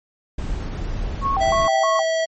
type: noise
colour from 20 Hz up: brown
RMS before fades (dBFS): -26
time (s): 0.38-1.68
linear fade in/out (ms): 5
type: tone with vibrato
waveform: sine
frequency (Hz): 924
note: A#5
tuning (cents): -16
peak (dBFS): -18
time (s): 1.21-2.04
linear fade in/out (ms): 50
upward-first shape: square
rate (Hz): 3.2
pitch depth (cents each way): 300
type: tone with pitch glide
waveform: square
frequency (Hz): 658 to 649.7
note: E5 to E5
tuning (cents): -3 to -25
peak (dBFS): -19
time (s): 1.4-2.26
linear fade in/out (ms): 20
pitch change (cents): -22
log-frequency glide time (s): 1.6-1.91
effects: low-pass 11000 Hz 12 dB/octave + MP3 32 kbps